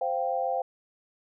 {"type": "chord", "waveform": "sine", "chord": "C suspended fourth", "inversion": "none", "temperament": "just", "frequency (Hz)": [523.3, 697.7, 784.9], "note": ["C5", "F5", "G5"], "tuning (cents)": [0, -2, 2], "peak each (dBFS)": -30, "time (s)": [0.01, 0.62], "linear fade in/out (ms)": 5, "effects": []}